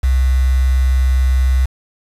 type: tone with quantisation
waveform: sine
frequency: 64.8 Hz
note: C2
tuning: 16 cents flat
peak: -10 dBFS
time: 0.03-1.66 s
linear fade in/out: 10 ms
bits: 5
effects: resampled to 32000 Hz